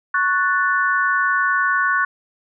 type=chord; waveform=sine; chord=F# minor; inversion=second; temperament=equal; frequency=1108.7 / 1480 / 1760 Hz; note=C#6 / F#6 / A6; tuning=0 / 0 / 0 cents; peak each=-20 / -18 / -23 dBFS; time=0.14-2.05 s; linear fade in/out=5 ms; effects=none